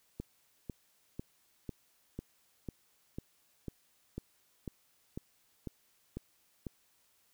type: click train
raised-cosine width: 3 ms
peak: -26 dBFS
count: 14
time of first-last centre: 0.2-6.668 s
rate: 2.01 Hz
effects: white hiss -71 dBFS RMS until 7.33 s